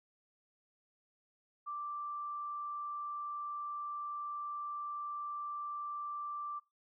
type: tone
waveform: sine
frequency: 1174.7 Hz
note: D6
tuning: in tune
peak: -38 dBFS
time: 1.66-6.6 s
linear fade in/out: 20 ms
effects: noise-tail reverb RT60 0.3 s tail -25 dB re dry